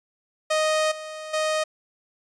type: tone with level steps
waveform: sawtooth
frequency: 622.3 Hz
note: D#5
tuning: in tune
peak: -16 / -30 / -18 dBFS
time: 0.5-1.64 s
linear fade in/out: 10 ms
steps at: 0.91 / 1.33 s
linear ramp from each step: 10 ms
effects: resampled to 22050 Hz